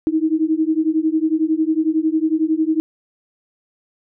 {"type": "beating tone pair", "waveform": "sine", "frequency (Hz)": [311.1, 322.1], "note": ["D#4", "E4"], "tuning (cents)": [0, -40], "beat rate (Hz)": 11, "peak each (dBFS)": -18, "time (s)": [0.07, 2.8], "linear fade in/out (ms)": 0, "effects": []}